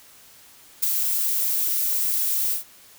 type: noise with ADSR envelope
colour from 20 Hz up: violet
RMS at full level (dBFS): -18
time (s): 0.82-2.64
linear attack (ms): 16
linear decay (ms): 8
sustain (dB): -5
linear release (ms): 120
effects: white hiss -50 dBFS RMS until 2.98 s